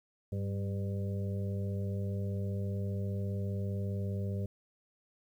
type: harmonic tone with a mistuned harmonic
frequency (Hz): 99.8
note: G2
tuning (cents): +32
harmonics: 1 / 2 / 4 / 5 / 6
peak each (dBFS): -33 / -39 / -45 / -47 / -49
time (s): 0.32-4.46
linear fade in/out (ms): 5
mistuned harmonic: 2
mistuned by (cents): -42
effects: 11-bit